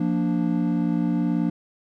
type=chord; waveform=triangle; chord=Bb major; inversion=second; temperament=equal; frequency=174.61 / 233.1 / 293.7 Hz; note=F3 / Bb3 / D4; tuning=0 / 0 / 0 cents; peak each=-22 / -23 / -23 dBFS; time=0-1.5 s; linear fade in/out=5 ms; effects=none